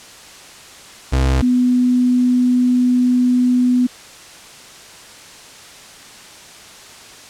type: tone pair in turn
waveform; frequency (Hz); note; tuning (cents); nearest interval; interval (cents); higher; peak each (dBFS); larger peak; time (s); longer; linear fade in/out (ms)
35% pulse / sine; 66 / 248.7; C2 / B3; +16 / +12; octave + major seventh; 2296; second; -11; neither; 1.12-1.42 / 1.42-3.87; second; 10
effects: white hiss -39 dBFS RMS until 7.29 s + low-pass 8000 Hz 12 dB/octave